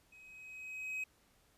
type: tone with level ramp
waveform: triangle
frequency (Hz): 2535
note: D#7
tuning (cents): +32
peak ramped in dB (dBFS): -55 to -34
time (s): 0.12-1.04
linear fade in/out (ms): 5
effects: pink hiss -70 dBFS RMS until 1.57 s + resampled to 32000 Hz